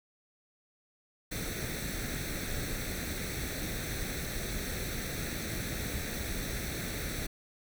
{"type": "noise with comb filter", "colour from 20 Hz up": "pink", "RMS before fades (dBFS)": -36, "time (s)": [1.31, 7.27], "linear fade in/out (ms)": 10, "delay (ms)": 0.5, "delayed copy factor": 0.7, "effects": []}